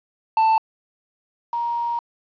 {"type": "tone pair in turn", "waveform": ["triangle", "sine"], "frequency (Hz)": [886, 941.9], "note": ["A5", "A#5"], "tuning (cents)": [12, 18], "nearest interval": "minor second", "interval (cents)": 106, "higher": "second", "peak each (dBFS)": [-12, -21], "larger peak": "first", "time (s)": [[0.37, 0.58], [1.53, 1.99]], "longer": "second", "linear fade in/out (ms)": 2, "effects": ["resampled to 11025 Hz", "8-bit"]}